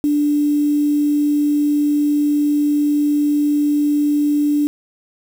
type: tone with quantisation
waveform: sine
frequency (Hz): 293.7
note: D4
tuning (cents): 0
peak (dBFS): -13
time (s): 0.04-4.67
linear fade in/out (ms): 0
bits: 6
effects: none